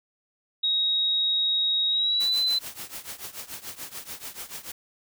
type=tone with pitch glide; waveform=sine; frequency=3784 to 4032 Hz; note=A#7 to B7; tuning=+25 to +35 cents; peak=-21 dBFS; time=0.63-2.59 s; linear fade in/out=10 ms; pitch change=+110 cents; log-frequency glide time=1.89-2.4 s
type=noise with tremolo; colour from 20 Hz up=white; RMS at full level=-35 dBFS; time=2.2-4.72 s; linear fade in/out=5 ms; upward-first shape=triangle; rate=6.9 Hz; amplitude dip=90%
effects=none